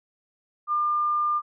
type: tone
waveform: sine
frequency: 1200 Hz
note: D6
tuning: 37 cents sharp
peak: -21 dBFS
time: 0.67-1.42 s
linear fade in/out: 50 ms
effects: none